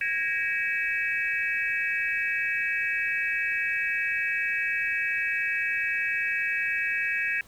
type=tone cluster; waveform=sine; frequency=1645 / 1882 / 2285 / 2589 Hz; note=G#6 / A#6 / D7 / E7; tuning=-17 / +16 / -48 / -32 cents; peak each=-29 / -32 / -31 / -30 dBFS; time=0.01-7.41 s; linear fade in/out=2 ms; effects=pink hiss -55 dBFS RMS until 7.47 s